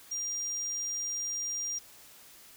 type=tone; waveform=sine; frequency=5700 Hz; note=F8; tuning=34 cents sharp; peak=-29 dBFS; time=0.11-1.79 s; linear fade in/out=10 ms; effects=tanh soft clip ceiling -31 dBFS + white hiss -54 dBFS RMS until 2.56 s